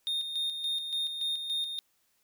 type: tone with tremolo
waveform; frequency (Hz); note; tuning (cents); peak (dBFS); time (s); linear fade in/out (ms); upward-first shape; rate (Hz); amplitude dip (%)
triangle; 3672; A#7; -27; -27; 0.07-1.79; 0; square; 3.5; 50
effects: white hiss -72 dBFS RMS until 2.23 s